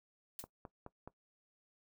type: noise with exponential decay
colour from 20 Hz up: blue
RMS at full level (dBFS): -40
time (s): 0.39-0.47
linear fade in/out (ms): 2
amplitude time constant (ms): 17
type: click train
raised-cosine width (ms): 1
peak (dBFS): -33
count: 4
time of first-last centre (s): 0.44-1.076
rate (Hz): 4.72
effects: noise-tail reverb RT60 0.1 s tail -18 dB re dry